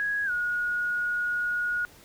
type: tone with pitch glide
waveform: sine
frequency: 1661.2 to 1446.2 Hz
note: G#6 to F#6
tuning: 0 to -40 cents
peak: -25 dBFS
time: 0-1.85 s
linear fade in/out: 0 ms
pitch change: -240 cents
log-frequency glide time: 0.25-0.31 s
effects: pink hiss -53 dBFS RMS until 2.04 s